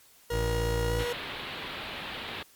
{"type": "tone with pitch glide", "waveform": "40% pulse", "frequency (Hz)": [474.7, 481.9], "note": ["A#4", "B4"], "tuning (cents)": [31, -43], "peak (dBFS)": -29, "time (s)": [0.3, 1.13], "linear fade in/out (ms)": 5, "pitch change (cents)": 26, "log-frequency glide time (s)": [0.88, 0.94]}
{"type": "tone", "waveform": "25% pulse", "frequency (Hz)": 56.9, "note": "A#1", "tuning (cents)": -41, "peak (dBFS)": -24, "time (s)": [0.3, 1.06], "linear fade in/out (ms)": 50}
{"type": "low-pass noise", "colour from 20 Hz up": "white", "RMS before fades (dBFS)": -38, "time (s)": [0.99, 2.43], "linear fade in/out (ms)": 5, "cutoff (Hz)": 3900, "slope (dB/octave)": 48}
{"effects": ["white hiss -58 dBFS RMS until 2.55 s", "MP3 96 kbps"]}